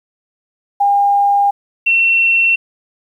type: tone pair in turn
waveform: sine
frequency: 806 / 2711 Hz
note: G5 / E7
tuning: +48 / +48 cents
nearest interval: octave + major sixth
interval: 2100 cents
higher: second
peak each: -9 dBFS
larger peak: neither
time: 0.8-1.51 / 1.86-2.56 s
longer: first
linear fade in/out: 10 ms
effects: 8-bit